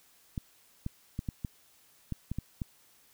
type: clicks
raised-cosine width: 5 ms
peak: -21 dBFS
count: 9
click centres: 0.378 / 0.864 / 1.191 / 1.288 / 1.448 / 2.123 / 2.316 / 2.386 / 2.618 s
effects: white hiss -63 dBFS RMS until 3.13 s